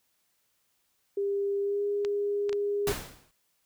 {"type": "tone with pitch glide", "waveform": "sine", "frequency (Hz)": [400, 407.5], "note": ["G4", "G#4"], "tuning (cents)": [35, -33], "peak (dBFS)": -26, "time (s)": [1.17, 2.92], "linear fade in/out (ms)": 5, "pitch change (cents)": 32, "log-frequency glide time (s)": [1.61, 1.83]}
{"type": "clicks", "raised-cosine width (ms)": 0.2, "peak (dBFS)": -21, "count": 3, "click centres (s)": [2.049, 2.494, 2.529]}
{"type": "noise with exponential decay", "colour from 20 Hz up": "pink", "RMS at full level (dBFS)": -28, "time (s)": [2.87, 3.31], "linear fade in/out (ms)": 1, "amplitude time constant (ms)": 94}
{"effects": ["white hiss -73 dBFS RMS until 3.65 s"]}